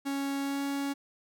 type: tone with pitch glide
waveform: 45% pulse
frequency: 277.2 to 279.3 Hz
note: C#4 to C#4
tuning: 0 to +13 cents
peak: -30 dBFS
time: 0.05-0.94 s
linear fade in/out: 20 ms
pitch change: +13 cents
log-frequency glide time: 0.41-0.63 s
effects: none